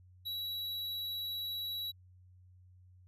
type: tone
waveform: square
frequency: 3905 Hz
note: B7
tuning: 20 cents flat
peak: -37 dBFS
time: 0.25-1.92 s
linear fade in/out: 20 ms
effects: added 91 Hz sine -57 dBFS peak until 3.07 s + resampled to 32000 Hz